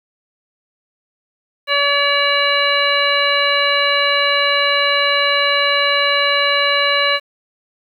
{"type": "harmonic tone", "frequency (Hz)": 570, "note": "C#5", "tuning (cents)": 48, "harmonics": [1, 2, 3, 4, 5, 7], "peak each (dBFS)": [-20, -20, -20, -20, -20, -20], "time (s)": [1.67, 7.2], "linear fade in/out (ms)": 50, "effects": ["8-bit"]}